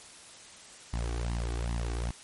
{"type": "tone with flanger", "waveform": "sawtooth", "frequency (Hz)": 58.27, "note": "A#1", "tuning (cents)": 0, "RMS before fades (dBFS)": -32, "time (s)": [0.93, 2.11], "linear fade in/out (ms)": 5, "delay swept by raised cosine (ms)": [0.99, 2.69], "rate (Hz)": 2.5, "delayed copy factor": 0.8, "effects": ["white hiss -50 dBFS RMS until 2.23 s", "MP3 48 kbps"]}